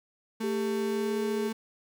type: tone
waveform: 35% pulse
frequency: 223.2 Hz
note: A3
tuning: 25 cents sharp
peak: -29 dBFS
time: 0.4-1.53 s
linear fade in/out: 10 ms
type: tone with pitch glide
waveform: sine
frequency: 398.1 to 412.1 Hz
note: G4 to G#4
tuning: +27 to -13 cents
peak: -29 dBFS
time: 0.43-1.49 s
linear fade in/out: 10 ms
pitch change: +60 cents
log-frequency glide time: 0.86-1.19 s
effects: none